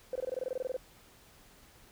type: tone bursts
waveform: sine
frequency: 513 Hz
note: C5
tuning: 34 cents flat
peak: -30 dBFS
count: 14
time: 0.13-0.766 s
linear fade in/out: 2 ms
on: 25 ms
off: 22 ms
effects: tanh soft clip ceiling -26 dBFS + pink hiss -59 dBFS RMS until 1.91 s